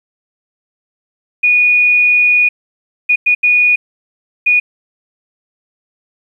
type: tone bursts at uneven times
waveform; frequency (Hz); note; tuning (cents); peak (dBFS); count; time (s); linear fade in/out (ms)
sine; 2459; D#7; -21; -7; 5; 1.43-2.49 / 3.09-3.16 / 3.26-3.35 / 3.43-3.76 / 4.46-4.6; 10
effects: 8-bit